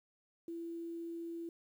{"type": "tone with quantisation", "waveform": "sine", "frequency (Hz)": 335.6, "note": "E4", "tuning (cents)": 31, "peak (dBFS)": -40, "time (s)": [0.48, 1.49], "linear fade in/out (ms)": 2, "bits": 11, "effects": []}